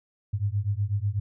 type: beating tone pair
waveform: sine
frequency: 98 / 106.1 Hz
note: G2 / G#2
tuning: 0 / +38 cents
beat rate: 8.1 Hz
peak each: -27 dBFS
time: 0.33-1.2 s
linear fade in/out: 10 ms
effects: none